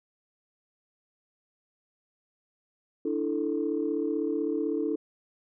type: chord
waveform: sine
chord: D suspended second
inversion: none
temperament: equal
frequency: 293.7 / 329.6 / 440 Hz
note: D4 / E4 / A4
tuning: 0 / 0 / 0 cents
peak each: -30 dBFS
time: 3.05-4.96 s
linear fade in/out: 5 ms
effects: tanh soft clip ceiling -17 dBFS